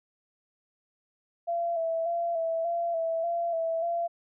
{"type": "tone with vibrato", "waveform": "sine", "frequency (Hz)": 670, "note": "E5", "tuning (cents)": 28, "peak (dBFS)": -26, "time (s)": [1.47, 4.08], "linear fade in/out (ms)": 20, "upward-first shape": "square", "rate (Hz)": 1.7, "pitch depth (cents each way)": 33, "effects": []}